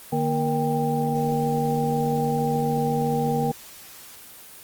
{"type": "tone cluster", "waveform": "sine", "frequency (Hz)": [150, 236.1, 470.9, 790], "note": ["D3", "A#3", "A#4", "G5"], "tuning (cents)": [37, 22, 18, 13], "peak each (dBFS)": -26, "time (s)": [0.12, 3.52], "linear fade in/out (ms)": 10, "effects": ["white hiss -44 dBFS RMS until 4.63 s", "Opus 24 kbps"]}